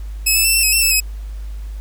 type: tone with pitch steps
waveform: 10% pulse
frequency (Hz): 2579 / 2615 / 2668 / 2689 / 2550 / 2692 / 2628 / 2548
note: E7 / E7 / E7 / E7 / D#7 / E7 / E7 / D#7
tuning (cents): -39 / -15 / +20 / +34 / +42 / +36 / -6 / +41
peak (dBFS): -4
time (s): 0.26-1.004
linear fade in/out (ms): 10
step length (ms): 93
effects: added 51 Hz sine -25 dBFS peak until 1.8 s + pink hiss -49 dBFS RMS until 1.8 s